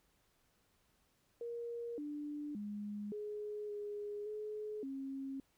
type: tone with pitch steps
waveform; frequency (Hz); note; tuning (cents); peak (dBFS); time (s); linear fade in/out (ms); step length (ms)
sine; 470.8 / 294.9 / 206.8 / 419.2 / 413.5 / 425 / 270.4; A#4 / D4 / G#3 / G#4 / G#4 / G#4 / C#4; +17 / +7 / -7 / +16 / -8 / +40 / -43; -40; 1.41-5.4; 2; 570
effects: pink hiss -75 dBFS RMS until 5.57 s